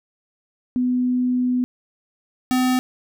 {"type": "tone pair in turn", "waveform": ["sine", "square"], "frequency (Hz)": [249.9, 254.4], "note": ["B3", "C4"], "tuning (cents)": [21, -48], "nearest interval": "unison", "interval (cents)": 31, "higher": "second", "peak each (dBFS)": -17, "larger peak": "neither", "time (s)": [[0.76, 1.64], [2.51, 2.79]], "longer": "first", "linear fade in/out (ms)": 0, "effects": []}